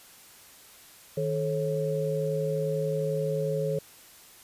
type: tone cluster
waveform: sine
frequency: 156 / 432.7 / 544 Hz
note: D#3 / A4 / C#5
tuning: +5 / -29 / -33 cents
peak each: -30 dBFS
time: 1.17-3.79 s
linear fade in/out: 5 ms
effects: white hiss -52 dBFS RMS until 4.43 s + resampled to 32000 Hz